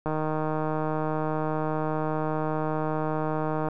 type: click train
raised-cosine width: 1 ms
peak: -15 dBFS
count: 563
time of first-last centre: 0.06-3.686 s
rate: 155 Hz
effects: none